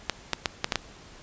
clicks, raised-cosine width 0.2 ms, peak -6 dBFS, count 6, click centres 0.097 / 0.333 / 0.458 / 0.644 / 0.722 / 0.757 s, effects pink hiss -49 dBFS RMS until 1.22 s + resampled to 16000 Hz

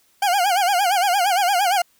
40% pulse tone with vibrato, 758 Hz, F#5, 42 cents sharp, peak -15 dBFS, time 0.22-1.82 s, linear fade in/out 5 ms, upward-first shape sine, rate 8.7 Hz, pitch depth 150 cents each way, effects white hiss -60 dBFS RMS until 1.99 s

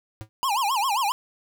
square tone with exponential decay, 108.3 Hz, A2, 27 cents flat, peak -29 dBFS, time 0.21-0.29 s, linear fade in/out 0 ms, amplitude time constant 17 ms
square tone with vibrato, 932.3 Hz, A#5, in tune, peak -22 dBFS, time 0.43-1.12 s, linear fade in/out 0 ms, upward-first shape sine, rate 7.5 Hz, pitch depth 280 cents each way
effects none

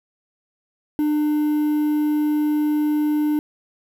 triangle tone, 300 Hz, D4, 37 cents sharp, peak -15 dBFS, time 0.99-3.39 s, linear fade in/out 0 ms, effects 7-bit

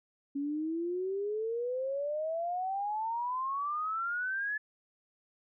sine exponential sweep, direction up, 277.2 to 1729 Hz, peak -31 dBFS, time 0.35-4.58 s, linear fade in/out 10 ms, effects none

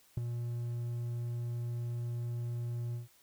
triangle tone with ADSR envelope, 119.2 Hz, A#2, 39 cents sharp, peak -24 dBFS, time 0.17-3.08 s, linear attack 6 ms, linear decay 9 ms, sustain -8 dB, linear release 140 ms, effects white hiss -65 dBFS RMS until 3.22 s

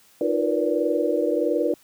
sine tone cluster, 309.4 / 350.7 / 472.9 / 494.3 / 578 Hz, D#4 / F4 / A#4 / B4 / D5, -10 / +7 / +25 / +1 / -28 cents, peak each -26 dBFS, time 0.21-1.74 s, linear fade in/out 2 ms, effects white hiss -56 dBFS RMS until 1.83 s + high-pass 80 Hz 12 dB/octave

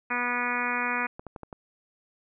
harmonic tone, 244.3 Hz, B3, 19 cents flat, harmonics 1 / 2 / 3 / 4 / 5 / 6 / 7 / 8 / 9 / 10, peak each -36 / -39 / -39 / -33 / -34 / -33 / -35 / -35 / -35 / -34 dBFS, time 0.1-1.07 s, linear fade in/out 10 ms
clicks, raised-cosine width 1 ms, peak -25 dBFS, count 5, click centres 1.195 / 1.267 / 1.362 / 1.433 / 1.528 s
effects none

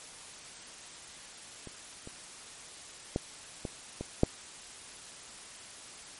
clicks, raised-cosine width 2 ms, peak -30 / -30 / -15 / -21 / -22 / -8 dBFS, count 6, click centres 1.673 / 2.074 / 3.161 / 3.652 / 4.01 / 4.234 s, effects white hiss -48 dBFS RMS until 6.19 s + MP3 48 kbps

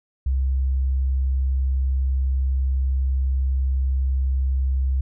sine tone, 66 Hz, C2, 16 cents sharp, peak -18 dBFS, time 0.26-5.01 s, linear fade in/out 5 ms, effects none

